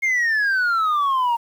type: exponential sweep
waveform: sine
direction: down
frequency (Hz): 2157 to 920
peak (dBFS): -14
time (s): 0.02-1.37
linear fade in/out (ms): 20
effects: tanh soft clip ceiling -16 dBFS + 8-bit